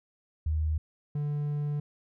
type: tone pair in turn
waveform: sine / triangle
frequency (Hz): 77.78 / 146.83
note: D#2 / D3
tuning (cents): 0 / 0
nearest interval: major seventh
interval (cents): 1100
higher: second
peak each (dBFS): -25 / -26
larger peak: first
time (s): 0.46-0.78 / 1.15-1.8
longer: second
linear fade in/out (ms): 5
effects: none